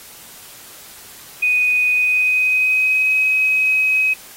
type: tone with pitch glide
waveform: sine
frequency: 2489 to 2537 Hz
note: D#7 to D#7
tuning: 0 to +33 cents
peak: -13 dBFS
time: 1.42-4.14 s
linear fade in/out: 10 ms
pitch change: +33 cents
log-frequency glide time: 1.9-3.14 s
effects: white hiss -40 dBFS RMS until 4.36 s + AAC 48 kbps